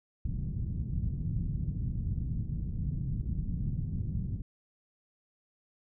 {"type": "low-pass noise", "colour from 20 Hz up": "white", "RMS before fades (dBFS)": -33, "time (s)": [0.25, 4.42], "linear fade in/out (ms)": 5, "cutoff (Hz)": 160, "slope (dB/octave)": 24, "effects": []}